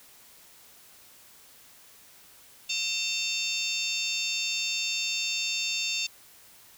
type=harmonic tone with a mistuned harmonic; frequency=900 Hz; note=A5; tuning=39 cents sharp; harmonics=3 / 4 / 5 / 6 / 7 / 8; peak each=-31 / -33 / -35 / -37 / -38 / -39 dBFS; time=2.69-6.07 s; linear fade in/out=10 ms; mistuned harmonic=7; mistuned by=+34 cents; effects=white hiss -54 dBFS RMS until 6.77 s